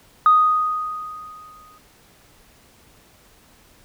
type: tone with exponential decay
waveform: sine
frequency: 1244.5 Hz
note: D#6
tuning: in tune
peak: -8 dBFS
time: 0.26-1.78 s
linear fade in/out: 1 ms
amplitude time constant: 330 ms
effects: tanh soft clip ceiling -4 dBFS + pink hiss -53 dBFS RMS until 3.84 s